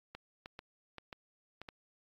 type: clicks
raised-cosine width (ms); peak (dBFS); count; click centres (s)
0.3; -29; 7; 0.15 / 0.459 / 0.591 / 0.983 / 1.128 / 1.616 / 1.688
effects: AAC 64 kbps